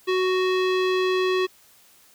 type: tone with low-pass filter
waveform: square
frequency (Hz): 371.1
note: F#4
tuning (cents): +5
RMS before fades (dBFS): -22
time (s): 0.07-1.47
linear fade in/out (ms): 20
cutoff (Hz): 3500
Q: 1.7
effects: white hiss -55 dBFS RMS until 2.14 s